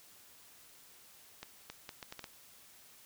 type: accelerating click train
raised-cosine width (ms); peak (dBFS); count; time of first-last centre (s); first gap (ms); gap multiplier
0.2; -26; 7; 1.43-2.242; 270; 0.71
effects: white hiss -59 dBFS RMS until 3.05 s